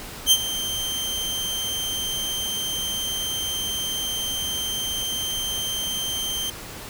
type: tone with ADSR envelope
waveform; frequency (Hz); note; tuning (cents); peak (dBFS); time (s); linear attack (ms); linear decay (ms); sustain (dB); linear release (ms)
sawtooth; 3136; G7; 0; -8; 0.26-6.5; 56; 51; -14; 3
effects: pink hiss -37 dBFS RMS until 6.89 s